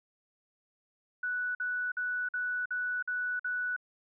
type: tone bursts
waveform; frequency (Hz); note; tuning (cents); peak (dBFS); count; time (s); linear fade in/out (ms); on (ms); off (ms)
sine; 1480; F#6; 0; -30; 7; 1.23-3.764; 5; 320; 49
effects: none